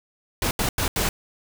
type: noise bursts at uneven times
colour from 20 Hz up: pink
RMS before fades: -23 dBFS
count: 4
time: 0.42-0.51 / 0.59-0.69 / 0.78-0.88 / 0.96-1.09 s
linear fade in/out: 2 ms
effects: none